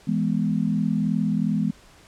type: chord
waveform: sine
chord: E major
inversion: none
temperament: equal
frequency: 164.81 / 207.7 / 246.9 Hz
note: E3 / G#3 / B3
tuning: 0 / 0 / 0 cents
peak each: -25 / -23 / -26 dBFS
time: 0.07-1.71 s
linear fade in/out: 10 ms
effects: pink hiss -52 dBFS RMS until 2.07 s + low-pass 9000 Hz 12 dB/octave